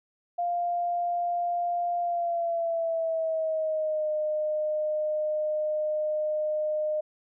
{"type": "tone with pitch glide", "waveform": "sine", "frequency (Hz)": [698.5, 611.6], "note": ["F5", "D#5"], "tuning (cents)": [0, -30], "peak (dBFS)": -25, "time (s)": [0.38, 7.01], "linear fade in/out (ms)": 10, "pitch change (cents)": -230, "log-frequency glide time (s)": [2, 4.1], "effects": []}